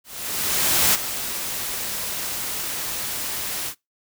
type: noise with ADSR envelope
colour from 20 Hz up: white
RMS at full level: -17 dBFS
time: 0.04-3.75 s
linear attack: 900 ms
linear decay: 23 ms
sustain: -11 dB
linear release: 78 ms
effects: noise-tail reverb RT60 0.2 s tail -24 dB re dry